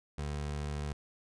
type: tone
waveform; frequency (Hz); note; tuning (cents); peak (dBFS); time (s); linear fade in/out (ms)
25% pulse; 73.42; D2; 0; -31; 0.18-0.93; 5
effects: resampled to 22050 Hz